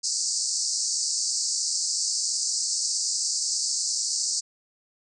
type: band-pass noise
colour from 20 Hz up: pink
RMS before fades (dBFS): -27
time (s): 0.03-4.41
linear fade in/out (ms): 20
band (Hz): 4500 to 8400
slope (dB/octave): 96
effects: none